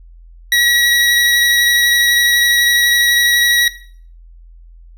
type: tone with vibrato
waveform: 25% pulse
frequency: 1918 Hz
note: A#6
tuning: 49 cents sharp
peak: -6 dBFS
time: 0.52-3.68 s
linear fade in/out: 2 ms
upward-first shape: triangle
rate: 12 Hz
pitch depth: 12 cents each way
effects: noise-tail reverb RT60 0.5 s tail -17 dB re dry + added 42 Hz sine -37 dBFS peak until 4.97 s